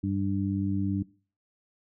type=harmonic tone; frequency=98 Hz; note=G2; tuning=in tune; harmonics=1 / 2 / 3; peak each=-30 / -30 / -30 dBFS; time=0.03-1.03 s; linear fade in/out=10 ms; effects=noise-tail reverb RT60 0.4 s tail -21 dB re dry